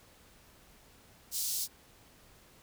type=high-pass noise; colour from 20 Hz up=pink; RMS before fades=-34 dBFS; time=1.31-1.68 s; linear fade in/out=50 ms; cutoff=4600 Hz; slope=24 dB/octave; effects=pink hiss -60 dBFS RMS until 2.62 s